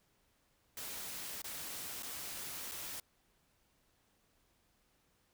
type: noise with dropouts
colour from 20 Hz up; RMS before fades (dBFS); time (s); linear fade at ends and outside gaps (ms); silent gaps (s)
white; -44; 0.77-3; 2; 1.419-1.442 / 2.025-2.03 / 2.714-2.718
effects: pink hiss -74 dBFS RMS until 5.33 s